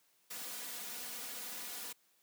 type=noise with comb filter; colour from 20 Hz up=white; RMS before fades=-44 dBFS; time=0.3-1.93 s; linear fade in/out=10 ms; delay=4.1 ms; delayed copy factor=+0.8; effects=white hiss -72 dBFS RMS until 2.22 s + high-pass 150 Hz 12 dB/octave